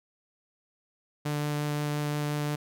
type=tone with vibrato; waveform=sawtooth; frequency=147.9 Hz; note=D3; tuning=13 cents sharp; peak=-24 dBFS; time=1.25-2.56 s; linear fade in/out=10 ms; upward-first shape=triangle; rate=5.7 Hz; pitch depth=8 cents each way; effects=none